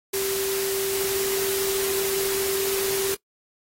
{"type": "tone in noise", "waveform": "sine", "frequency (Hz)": 390, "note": "G4", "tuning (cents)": -9, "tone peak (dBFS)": -25, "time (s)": [0.13, 3.15], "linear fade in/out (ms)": 10, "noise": "white", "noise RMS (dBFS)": -28, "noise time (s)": [0.13, 3.15], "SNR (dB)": 0, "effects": ["noise-tail reverb RT60 0.1 s tail -19 dB re dry", "AAC 48 kbps"]}